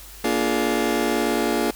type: chord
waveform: 30% pulse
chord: Bb dominant seventh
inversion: none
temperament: just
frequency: 233.1 / 291.4 / 349.6 / 419.5 Hz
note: Bb3 / D4 / F4 / Ab4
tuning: 0 / -13 / +2 / +17 cents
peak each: -23 dBFS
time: 0.24-1.71 s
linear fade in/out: 5 ms
effects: added 50 Hz sine -43 dBFS peak until 1.75 s + white hiss -43 dBFS RMS until 1.75 s